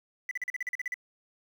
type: tone bursts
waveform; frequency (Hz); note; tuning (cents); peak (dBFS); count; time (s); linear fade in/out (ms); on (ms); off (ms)
sine; 1990; B6; +13; -27; 11; 0.29-0.942; 2; 22; 41
effects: tanh soft clip ceiling -29 dBFS + 9-bit